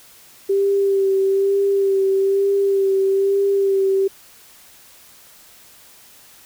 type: tone with vibrato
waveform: sine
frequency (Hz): 392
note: G4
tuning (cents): 0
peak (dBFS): -14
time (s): 0.49-4.08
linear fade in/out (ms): 10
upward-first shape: sine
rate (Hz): 1.1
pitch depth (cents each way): 24
effects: white hiss -47 dBFS RMS until 6.45 s